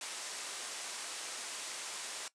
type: low-pass noise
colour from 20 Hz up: white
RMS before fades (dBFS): -43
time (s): 0.01-2.28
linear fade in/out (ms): 2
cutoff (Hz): 9400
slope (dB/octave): 48
effects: noise-tail reverb RT60 0.1 s tail -18 dB re dry + high-pass 400 Hz 12 dB/octave